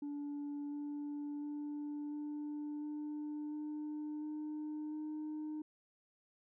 sine tone with pitch steps, 289.2 / 291.5 / 293.9 / 296.3 / 298.7 / 301.1 / 303.6 / 306 Hz, D4 / D4 / D4 / D4 / D4 / D4 / D#4 / D#4, -27 / -13 / +1 / +15 / +29 / +43 / -42 / -29 cents, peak -37 dBFS, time 0.02-5.62 s, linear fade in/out 5 ms, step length 700 ms, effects tanh soft clip ceiling -38 dBFS

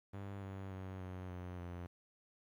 sawtooth tone with pitch steps, 99.1 / 96.72 / 94.41 / 92.14 / 89.94 / 87.78 Hz, G2 / G2 / F#2 / F#2 / F#2 / F2, +19 / -23 / +35 / -7 / -49 / +9 cents, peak -40 dBFS, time 0.13-1.87 s, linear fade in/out 10 ms, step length 290 ms, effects low-pass 2000 Hz 12 dB/octave + 12-bit

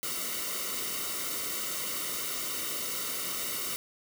white noise with comb filter, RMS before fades -34 dBFS, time 0.03-3.76 s, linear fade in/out 0 ms, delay 1.2 ms, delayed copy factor -0.75, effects none

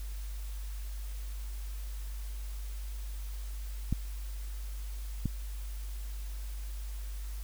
clicks, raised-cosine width 5 ms, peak -17 dBFS, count 2, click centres 3.926 / 5.257 s, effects added 50 Hz sine -36 dBFS peak until 7.43 s + white hiss -53 dBFS RMS until 7.43 s

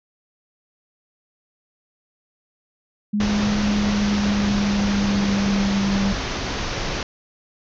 sine tone with pitch glide, 207.7 to 197.41 Hz, G#3 to G3, 0 to +12 cents, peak -18 dBFS, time 3.13-6.13 s, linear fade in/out 10 ms, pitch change -88 cents, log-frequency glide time 3.47-5.97 s
pink low-pass noise, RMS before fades -26 dBFS, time 3.2-7.03 s, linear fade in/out 2 ms, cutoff 6400 Hz, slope 96 dB/octave
effects none

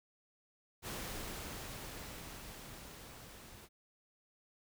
pink noise with level ramp, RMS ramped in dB -42 to -55 dBFS, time 0.82-3.69 s, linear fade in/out 50 ms, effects none

